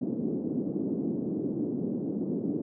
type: band-pass noise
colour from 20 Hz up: pink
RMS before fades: -31 dBFS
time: 0.01-2.62 s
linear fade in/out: 10 ms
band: 200 to 350 Hz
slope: 24 dB/octave
effects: none